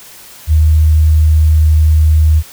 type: tone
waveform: sine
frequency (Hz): 77.78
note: D#2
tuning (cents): 0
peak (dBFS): -5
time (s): 0.47-2.43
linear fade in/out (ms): 50
effects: white hiss -36 dBFS RMS until 2.52 s